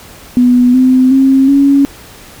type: tone with pitch steps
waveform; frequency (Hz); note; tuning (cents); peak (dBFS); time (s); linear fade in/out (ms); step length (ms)
sine; 246.9 / 257.1 / 267.7 / 278.7; B3 / C4 / C4 / C#4; 0 / -30 / +40 / +9; -4; 0.37-1.85; 0; 370
effects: pink hiss -35 dBFS RMS until 2.4 s